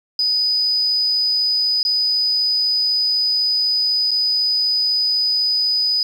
sine tone with dropouts, 4978 Hz, D#8, in tune, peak -15 dBFS, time 0.19-6.03 s, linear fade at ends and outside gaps 2 ms, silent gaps 1.83-1.85 / 4.109-4.114 s, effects 7-bit

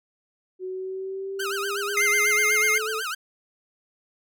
sine exponential sweep, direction up, 370 to 440 Hz, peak -29 dBFS, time 0.59-3.03 s, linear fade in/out 50 ms
sawtooth tone with vibrato, 1396.9 Hz, F6, in tune, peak -24 dBFS, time 1.39-3.15 s, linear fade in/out 10 ms, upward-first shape sine, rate 8.1 Hz, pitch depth 220 cents each way
square tone with pitch glide, 2092 to 2118 Hz, C7 to C7, -1 to +21 cents, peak -20 dBFS, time 1.97-2.78 s, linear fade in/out 2 ms, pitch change +22 cents, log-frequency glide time 2.16-2.63 s
effects none

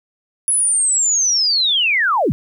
sine linear sweep, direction down, 10430 to 95.4 Hz, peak -13 dBFS, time 0.48-2.32 s, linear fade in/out 0 ms, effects 9-bit

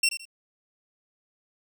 20% pulse tone with echo, 2722 Hz, F7, 45 cents flat, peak -15 dBFS, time 0.03-0.09 s, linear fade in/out 5 ms, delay 82 ms, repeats 2, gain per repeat -11 dB, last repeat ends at 0.254 s, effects none

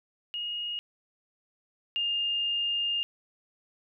sine tone pair in turn, 2868 / 2819 Hz, F7 / F7, +45 / +16 cents, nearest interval unison, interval 29 cents, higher first, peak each -31 / -26 dBFS, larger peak second, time 0.34-0.79 / 1.96-3.03 s, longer second, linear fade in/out 0 ms, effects none

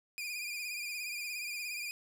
sawtooth tone with vibrato, 2424 Hz, D#7, 46 cents flat, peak -34 dBFS, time 0.18-1.91 s, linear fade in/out 0 ms, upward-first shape triangle, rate 17 Hz, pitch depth 70 cents each way, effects none

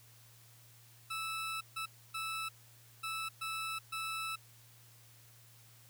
20% pulse tone bursts at uneven times, 1312 Hz, E6, 9 cents flat, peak -32 dBFS, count 6, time 1.1-1.61 / 1.76-1.86 / 2.14-2.49 / 3.03-3.29 / 3.41-3.79 / 3.92-4.36 s, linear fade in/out 10 ms, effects added 116 Hz sine -61 dBFS peak until 5.89 s + white hiss -62 dBFS RMS until 5.89 s

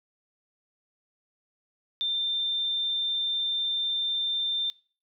sine tone, 3584 Hz, A7, 31 cents sharp, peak -25 dBFS, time 2.01-4.7 s, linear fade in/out 0 ms, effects noise-tail reverb RT60 0.4 s tail -22 dB re dry

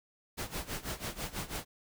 pink noise with tremolo, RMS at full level -36 dBFS, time 0.37-1.65 s, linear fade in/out 20 ms, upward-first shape sine, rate 6.1 Hz, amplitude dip 85%, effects none

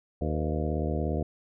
harmonic tone with a mistuned harmonic, 77 Hz, D#2, 17 cents flat, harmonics 1 / 2 / 3 / 4 / 5 / 6 / 7 / 8 / 9, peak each -30 / -33 / -35 / -36 / -37 / -38 / -38 / -39 / -40 dBFS, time 0.21-1.23 s, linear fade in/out 5 ms, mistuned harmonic 7, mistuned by -86 cents, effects none

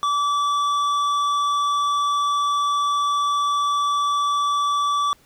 triangle tone with tanh clipping, 1155 Hz, D6, 29 cents flat, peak -20 dBFS, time 0.03-5.13 s, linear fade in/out 0 ms, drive 15 dB, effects pink hiss -56 dBFS RMS until 5.25 s

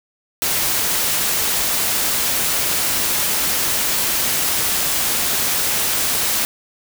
white noise, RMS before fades -19 dBFS, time 0.42-6.45 s, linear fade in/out 0 ms, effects none

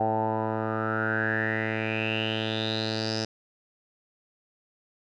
10% pulse tone with low-pass filter sweep, 110 Hz, A2, in tune, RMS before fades -28 dBFS, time 0-3.25 s, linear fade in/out 5 ms, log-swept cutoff 780 to 5300 Hz, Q 8.5, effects none

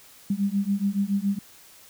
sine beating tone pair, 196 / 203.1 Hz, G3 / G#3, 0 / -38 cents, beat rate 7.1 Hz, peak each -25 dBFS, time 0.3-1.39 s, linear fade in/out 5 ms, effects white hiss -51 dBFS RMS until 1.89 s

